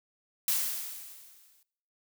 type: noise with exponential decay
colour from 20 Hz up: blue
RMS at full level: -26 dBFS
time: 0.48-1.63 s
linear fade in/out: 2 ms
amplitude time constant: 250 ms
effects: noise-tail reverb RT60 0.7 s tail -21 dB re dry